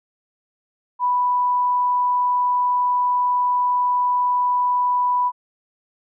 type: tone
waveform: sine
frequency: 987.8 Hz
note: B5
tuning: in tune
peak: -16 dBFS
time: 0.99-5.32 s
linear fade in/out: 50 ms
effects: none